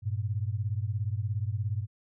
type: beating tone pair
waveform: sine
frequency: 98.8 / 115.8 Hz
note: G2 / A#2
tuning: +14 / -11 cents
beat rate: 17 Hz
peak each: -30 / -32 dBFS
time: 0.02-1.87 s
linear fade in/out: 50 ms
effects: none